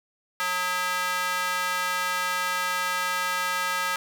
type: tone with high-pass filter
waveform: square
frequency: 181.3 Hz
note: F#3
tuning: 35 cents flat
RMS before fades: -27 dBFS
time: 0.4-3.96 s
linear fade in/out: 0 ms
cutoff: 1300 Hz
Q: 1.9
effects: none